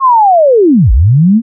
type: linear two-way sweep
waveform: sine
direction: down then up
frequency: 1100 to 47.37 to 238.7 Hz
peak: -3 dBFS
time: 0-1.42 s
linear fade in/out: 50 ms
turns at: 0.92 s
effects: none